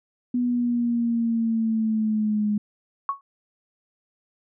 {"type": "linear sweep", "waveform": "sine", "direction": "down", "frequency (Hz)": [246.5, 207.8], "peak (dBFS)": -20, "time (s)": [0.34, 2.58], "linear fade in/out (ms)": 5}
{"type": "tone with exponential decay", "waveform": "sine", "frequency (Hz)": 1108.7, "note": "C#6", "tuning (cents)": 0, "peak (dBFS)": -18, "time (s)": [3.09, 3.21], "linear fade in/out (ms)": 1, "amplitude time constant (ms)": 26}
{"effects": []}